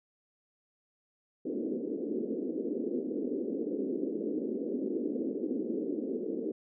pink band-pass noise, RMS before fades -34 dBFS, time 1.45-6.52 s, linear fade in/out 5 ms, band 230 to 460 Hz, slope 48 dB/octave, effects none

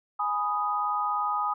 sine chord, G# minor, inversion none, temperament equal, 830.6 / 987.8 / 1244.5 Hz, G#5 / B5 / D#6, 0 / 0 / 0 cents, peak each -30 / -33 / -27 dBFS, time 0.19-1.54 s, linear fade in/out 10 ms, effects none

